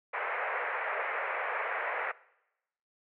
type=band-pass noise; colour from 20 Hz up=white; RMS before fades=-34 dBFS; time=0.13-2.12 s; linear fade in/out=10 ms; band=450 to 2200 Hz; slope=48 dB/octave; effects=noise-tail reverb RT60 0.9 s tail -21 dB re dry